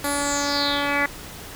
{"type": "tone with low-pass filter sweep", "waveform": "10% pulse", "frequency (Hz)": 285.6, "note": "D4", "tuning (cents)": -48, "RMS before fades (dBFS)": -23, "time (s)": [0.04, 1.06], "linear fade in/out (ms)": 2, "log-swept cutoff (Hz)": [12000, 2000], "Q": 6.4, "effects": ["pink hiss -38 dBFS RMS until 1.55 s"]}